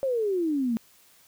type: exponential sweep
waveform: sine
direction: down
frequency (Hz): 554.4 to 220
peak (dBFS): -23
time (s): 0.03-0.77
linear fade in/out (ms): 0
effects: white hiss -58 dBFS RMS until 1.27 s